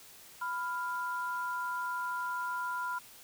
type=tone pair together; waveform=sine; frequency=993.2 / 1396.9 Hz; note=B5 / F6; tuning=+9 / 0 cents; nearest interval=tritone; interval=591 cents; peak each=-35 / -36 dBFS; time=0.41-2.99 s; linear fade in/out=10 ms; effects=white hiss -54 dBFS RMS until 3.23 s